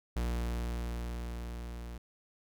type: tone with level ramp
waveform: 45% pulse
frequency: 58.9 Hz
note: A#1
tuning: 19 cents sharp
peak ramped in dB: -30 to -41 dBFS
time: 0.16-1.98 s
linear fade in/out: 5 ms
effects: none